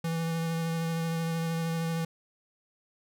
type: tone with vibrato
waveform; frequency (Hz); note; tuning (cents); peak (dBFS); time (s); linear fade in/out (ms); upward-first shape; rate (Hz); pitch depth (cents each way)
square; 164.81; E3; 0; -29; 0.04-2.05; 5; triangle; 13; 18
effects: none